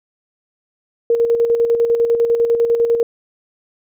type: tone with tremolo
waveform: sine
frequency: 466.2 Hz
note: A#4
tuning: in tune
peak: -10 dBFS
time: 1.1-3.03 s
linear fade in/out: 2 ms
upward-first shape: square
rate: 10 Hz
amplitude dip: 50%
effects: none